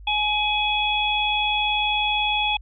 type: harmonic tone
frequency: 842 Hz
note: G#5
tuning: 24 cents sharp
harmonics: 1 / 3 / 4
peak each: -24 / -24 / -24 dBFS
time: 0.07-2.57 s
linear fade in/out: 5 ms
effects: added 50 Hz sine -39 dBFS peak until 2.61 s